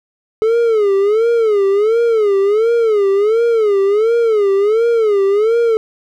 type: tone with vibrato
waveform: triangle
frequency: 428.8 Hz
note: A4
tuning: 45 cents flat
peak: -8 dBFS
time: 0.42-5.77 s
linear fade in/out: 0 ms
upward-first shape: sine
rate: 1.4 Hz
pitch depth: 160 cents each way
effects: none